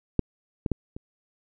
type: clicks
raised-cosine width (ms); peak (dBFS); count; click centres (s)
3; -7 / -13 / -11 / -24; 4; 0.193 / 0.662 / 0.717 / 0.965
effects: none